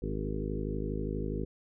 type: harmonic tone with a mistuned harmonic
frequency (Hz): 52.3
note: G#1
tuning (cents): +13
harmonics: 1 / 2 / 3 / 4 / 5 / 6 / 7 / 8 / 9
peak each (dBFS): -36 / -41 / -39 / -41 / -40 / -43 / -41 / -42 / -43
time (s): 0.02-1.45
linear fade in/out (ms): 5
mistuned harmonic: 7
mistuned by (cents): +30
effects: none